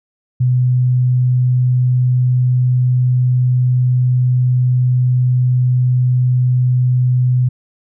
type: tone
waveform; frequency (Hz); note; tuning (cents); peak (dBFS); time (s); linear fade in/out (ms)
sine; 125.7; B2; +31; -10; 0.4-7.49; 10
effects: none